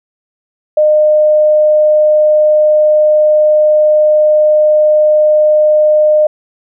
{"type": "tone", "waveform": "sine", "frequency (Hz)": 609, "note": "D#5", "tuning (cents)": -37, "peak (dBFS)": -5, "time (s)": [0.77, 6.27], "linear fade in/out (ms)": 5, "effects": []}